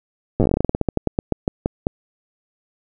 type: slowing click train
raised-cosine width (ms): 2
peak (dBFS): -4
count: 24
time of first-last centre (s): 0.4-1.869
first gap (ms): 8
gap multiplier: 1.16
effects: none